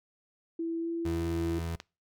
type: tone with pitch glide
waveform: sine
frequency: 331.3 to 335.1 Hz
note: E4 to E4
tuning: +9 to +29 cents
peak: -30 dBFS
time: 0.59-1.59 s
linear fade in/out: 5 ms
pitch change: +20 cents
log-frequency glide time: 0.8-0.89 s
type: tone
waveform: 30% pulse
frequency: 83.2 Hz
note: E2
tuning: 17 cents sharp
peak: -30 dBFS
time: 1.05-1.76 s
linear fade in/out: 5 ms
type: click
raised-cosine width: 0.2 ms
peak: -22 dBFS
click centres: 1.801 s
effects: noise-tail reverb RT60 0.3 s tail -24 dB re dry